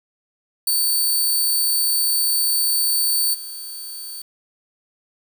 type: tone with level steps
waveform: 5% pulse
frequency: 4535 Hz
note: C#8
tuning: 39 cents sharp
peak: -10 / -24 dBFS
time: 0.67-4.22 s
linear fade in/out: 5 ms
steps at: 3.33 s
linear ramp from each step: 20 ms
effects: 7-bit